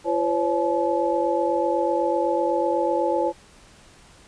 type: tone cluster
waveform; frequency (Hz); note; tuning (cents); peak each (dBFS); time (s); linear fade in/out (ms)
sine; 341.3 / 513 / 561 / 860; F4 / C5 / C#5 / A5; -40 / -34 / +21 / -40; -25; 0.04-3.33; 50
effects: pink hiss -51 dBFS RMS until 4.27 s + resampled to 22050 Hz